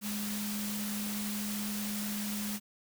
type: tone in noise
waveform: sine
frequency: 207.7 Hz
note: G#3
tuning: in tune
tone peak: -35 dBFS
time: 0.01-2.6 s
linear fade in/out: 50 ms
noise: white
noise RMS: -39 dBFS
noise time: 0.01-2.6 s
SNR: +1 dB
effects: none